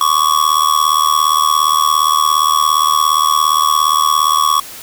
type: tone with amplitude modulation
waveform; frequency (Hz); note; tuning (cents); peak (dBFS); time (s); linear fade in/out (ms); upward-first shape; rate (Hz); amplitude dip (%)
square; 1121; C#6; +19; -7; 0.01-4.6; 2; sine; 77.3; 90
effects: white hiss -32 dBFS RMS until 4.82 s